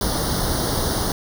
pink noise with comb filter, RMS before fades -22 dBFS, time 0.01-1.12 s, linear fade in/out 2 ms, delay 0.2 ms, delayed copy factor +1, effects none

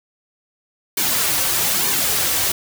white noise with flanger, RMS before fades -19 dBFS, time 0.97-2.52 s, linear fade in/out 5 ms, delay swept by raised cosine 1.5 to 4.9 ms, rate 1.1 Hz, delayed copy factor -0.65, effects none

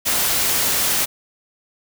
white noise, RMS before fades -19 dBFS, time 0.05-1.06 s, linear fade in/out 20 ms, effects none

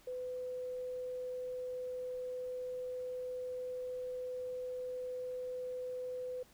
sine tone, 503 Hz, B4, 32 cents sharp, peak -38 dBFS, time 0.07-6.43 s, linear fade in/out 5 ms, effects pink hiss -64 dBFS RMS until 6.53 s

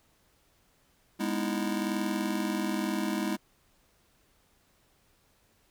square chord, E major seventh, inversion first, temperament just, 206 / 247.2 / 309 / 329.6 Hz, G#3 / B3 / D#4 / E4, -14 / +2 / -12 / 0 cents, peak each -33 / -37 / -36 / -35 dBFS, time 1.19-3.37 s, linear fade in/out 20 ms, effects pink hiss -67 dBFS RMS until 5.7 s

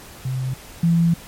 sine tone pair in turn, 129.9 / 168.31 Hz, C3 / E3, -12 / +36 cents, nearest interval major third, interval 448 cents, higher second, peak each -21 / -13 dBFS, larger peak second, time 0.25-0.54 / 0.83-1.14 s, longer second, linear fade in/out 5 ms, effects pink hiss -41 dBFS RMS until 1.27 s + MP3 64 kbps

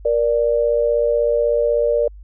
sine tone pair together, 471.1 / 587.3 Hz, A#4 / D5, +18 / 0 cents, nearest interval major third, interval 382 cents, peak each -17 dBFS, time 0.05-2.08 s, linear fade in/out 5 ms, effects added 50 Hz sine -36 dBFS peak until 2.23 s

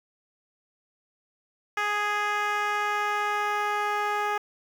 10% pulse tone with band-pass filter sweep, 415.3 Hz, G#4, in tune, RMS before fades -27 dBFS, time 1.77-4.38 s, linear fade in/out 5 ms, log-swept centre 1500 to 880 Hz, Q 0.95, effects 8-bit

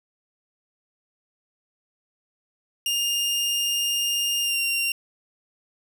sawtooth tone with pitch glide, 2817 to 2767 Hz, F7 to F7, +14 to -17 cents, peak -19 dBFS, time 2.86-4.92 s, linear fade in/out 2 ms, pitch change -31 cents, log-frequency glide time 4.41-4.59 s, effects none

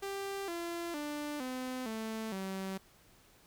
sawtooth tone with pitch steps, 394.2 / 341.2 / 295.3 / 255.6 / 221.2 / 191.49 Hz, G4 / F4 / D4 / C4 / A3 / G3, +10 / -40 / +10 / -40 / +9 / -40 cents, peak -33 dBFS, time 0.02-2.78 s, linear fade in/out 10 ms, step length 460 ms, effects pink hiss -63 dBFS RMS until 3.46 s

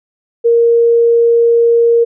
sine tone, 467 Hz, A#4, 3 cents sharp, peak -6 dBFS, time 0.44-2.05 s, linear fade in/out 20 ms, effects none

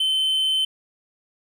triangle tone, 3072 Hz, G7, 36 cents flat, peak -17 dBFS, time 0-0.65 s, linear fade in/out 5 ms, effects none

